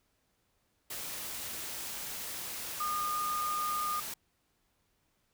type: tone in noise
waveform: sine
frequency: 1219 Hz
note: D#6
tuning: 36 cents flat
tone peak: -31 dBFS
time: 2.8-4 s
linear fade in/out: 5 ms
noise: white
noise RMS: -40 dBFS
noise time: 0.9-4.14 s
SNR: +6 dB
effects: pink hiss -75 dBFS RMS until 5.33 s